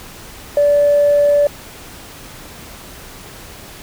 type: tone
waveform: sine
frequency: 580 Hz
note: D5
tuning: 22 cents flat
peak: -8 dBFS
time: 0.57-1.47 s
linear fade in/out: 2 ms
effects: tanh soft clip ceiling -5 dBFS + pink hiss -36 dBFS RMS until 3.82 s